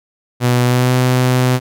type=tone with pitch glide; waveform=sawtooth; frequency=123.2 to 126.74 Hz; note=B2 to B2; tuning=-4 to +45 cents; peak=-7 dBFS; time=0.4-1.6 s; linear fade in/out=50 ms; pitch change=+49 cents; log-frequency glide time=0.64-0.93 s; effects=none